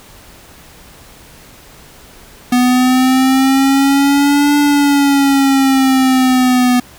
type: linear two-way sweep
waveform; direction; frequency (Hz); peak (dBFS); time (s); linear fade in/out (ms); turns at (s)
square; up then down; 246.4 to 290.9 to 246.4; -9; 2.52-6.8; 5; 4.57
effects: pink hiss -40 dBFS RMS until 6.98 s